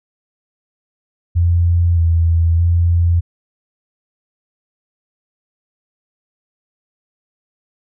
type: tone with pitch steps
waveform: sine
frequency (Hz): 86 / 83.3 / 85.6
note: F2 / E2 / F2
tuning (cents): -26 / +19 / -34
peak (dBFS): -10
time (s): 1.35-3.21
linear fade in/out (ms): 20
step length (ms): 620
effects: none